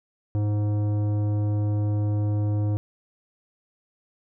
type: tone with tanh clipping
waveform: sine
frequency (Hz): 104.3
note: G#2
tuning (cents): +8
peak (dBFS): -23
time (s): 0.35-2.77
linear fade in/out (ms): 0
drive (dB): 13
effects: none